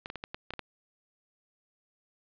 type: clicks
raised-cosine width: 0.3 ms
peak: -21 dBFS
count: 8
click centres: 0.059 / 0.101 / 0.157 / 0.239 / 0.345 / 0.506 / 0.537 / 0.593 s
effects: resampled to 11025 Hz + 9-bit